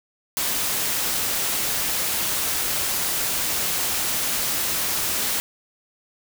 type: noise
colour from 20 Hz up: white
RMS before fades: -24 dBFS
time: 0.37-5.4 s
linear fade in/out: 0 ms
effects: none